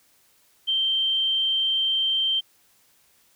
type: tone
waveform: sine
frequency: 3136 Hz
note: G7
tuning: in tune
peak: -20 dBFS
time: 0.67-2.41 s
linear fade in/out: 20 ms
effects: white hiss -61 dBFS RMS until 3.35 s